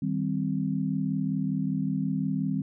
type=chord; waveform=sine; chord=C minor; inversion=first; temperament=just; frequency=156.98 / 196.22 / 261.6 Hz; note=Eb3 / G3 / C4; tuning=+16 / +2 / 0 cents; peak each=-30 / -29 / -30 dBFS; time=0.02-2.62 s; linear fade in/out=5 ms; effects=none